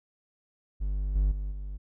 triangle tone with level steps, 49.39 Hz, G1, 14 cents sharp, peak -25 / -19 / -28 / -32 dBFS, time 0.8-1.78 s, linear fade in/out 20 ms, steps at 1.15 / 1.31 / 1.51 s, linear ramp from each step 10 ms, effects none

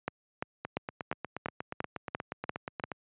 two click trains, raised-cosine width 0.5 ms, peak -16 / -20 dBFS, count 9 / 20, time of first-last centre 0.08-2.839 / 0.65-2.917 s, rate 2.9 / 8.38 Hz, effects high-pass 100 Hz 12 dB/octave + resampled to 8000 Hz

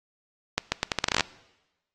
accelerating click train, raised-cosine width 0.2 ms, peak -5 dBFS, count 13, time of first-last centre 0.58-1.207 s, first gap 140 ms, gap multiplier 0.79, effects noise-tail reverb RT60 1.0 s tail -21 dB re dry + AAC 32 kbps

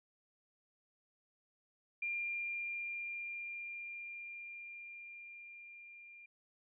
sine tone with level ramp, 2395 Hz, D7, 33 cents sharp, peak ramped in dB -35 to -53 dBFS, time 2.02-6.26 s, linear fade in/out 5 ms, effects none

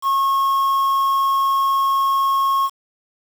triangle tone with quantisation, 1089 Hz, C#6, 31 cents flat, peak -13 dBFS, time 0.02-2.7 s, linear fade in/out 50 ms, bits 6, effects none

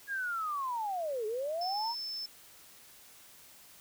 sine linear two-way sweep, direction down then up, 1661.2 to 415.3 to 966 Hz, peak -32 dBFS, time 0.07-1.95 s, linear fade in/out 50 ms, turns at 1.26 s
sine tone, 5274 Hz, E8, in tune, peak -36 dBFS, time 1.61-2.26 s, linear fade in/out 5 ms
effects white hiss -56 dBFS RMS until 3.8 s

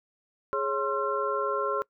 sine tone cluster, 415.8 / 551 / 1057 / 1358 Hz, G#4 / C#5 / C6 / F6, +2 / -11 / +17 / -49 cents, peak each -31 dBFS, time 0.53-1.82 s, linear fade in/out 0 ms, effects noise-tail reverb RT60 0.1 s tail -23 dB re dry

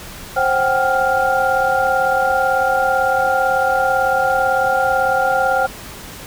sine tone cluster, 529 / 753 / 791 / 1399 Hz, C5 / F#5 / G5 / F6, +19 / +30 / +15 / +3 cents, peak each -19 dBFS, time 0.36-5.67 s, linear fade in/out 10 ms, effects pink hiss -34 dBFS RMS until 6.26 s

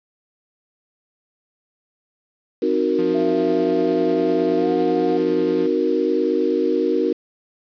sine chord, C half-diminished seventh, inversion none, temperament equal, 261.6 / 311.1 / 370 / 466.2 Hz, C4 / Eb4 / Gb4 / Bb4, 0 / 0 / 0 / 0 cents, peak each -25 / -22 / -21 / -21 dBFS, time 2.62-7.13 s, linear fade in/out 5 ms
sawtooth tone with tremolo, 176.2 Hz, F3, 16 cents sharp, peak -25 dBFS, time 2.98-5.67 s, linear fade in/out 10 ms, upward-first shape sine, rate 10 Hz, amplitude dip 25%
sine tone with pitch glide, 673 to 717.1 Hz, E5 to F5, +36 to +46 cents, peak -26 dBFS, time 3.14-5.18 s, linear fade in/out 10 ms, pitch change +110 cents, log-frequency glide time 4.56-4.68 s
effects resampled to 11025 Hz + 7-bit

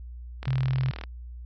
click train, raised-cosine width 0.3 ms, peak -20 dBFS, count 25, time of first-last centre 0.43-1.038 s, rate 39.5 Hz
sine tone, 130.81 Hz, C3, in tune, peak -22 dBFS, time 0.47-0.91 s, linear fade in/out 5 ms
effects added 60 Hz sine -37 dBFS peak until 1.45 s + MP3 32 kbps

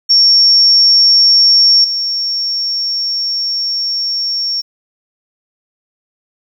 sine tone with level steps, 5490 Hz, F8, 31 cents flat, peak -5 / -14 dBFS, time 0.09-4.62 s, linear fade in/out 20 ms, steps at 1.84 s, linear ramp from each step 5 ms, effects 7-bit

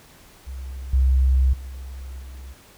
sine tone with level steps, 65.41 Hz, C2, in tune, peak -30 / -14 / -32 / -35 dBFS, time 0.46-2.54 s, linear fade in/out 20 ms, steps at 0.93 / 1.53 / 2.2 s, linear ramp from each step 5 ms, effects pink hiss -50 dBFS RMS until 2.77 s

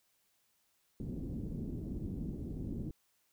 white low-pass noise, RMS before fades -40 dBFS, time 1-2.91 s, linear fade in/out 2 ms, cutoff 280 Hz, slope 24 dB/octave, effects white hiss -75 dBFS RMS until 3.32 s

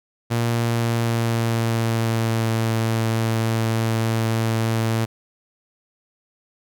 sawtooth tone with pitch glide, 117.1 to 112.92 Hz, A#2 to A2, +8 to +45 cents, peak -15 dBFS, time 0.3-5.06 s, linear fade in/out 20 ms, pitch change -63 cents, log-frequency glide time 0.52-2.53 s, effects none

